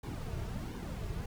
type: noise with flanger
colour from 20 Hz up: brown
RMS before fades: -39 dBFS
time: 0.03-1.26 s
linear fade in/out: 5 ms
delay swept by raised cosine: 1.5 to 4 ms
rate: 1.4 Hz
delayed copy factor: -0.7
effects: none